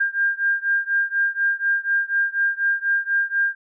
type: beating tone pair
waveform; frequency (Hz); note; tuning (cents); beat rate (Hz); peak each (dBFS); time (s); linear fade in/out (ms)
sine; 1600 / 1604.1; G6 / G6; +35 / +39; 4.1; -21 / -22; 0-3.55; 10
effects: none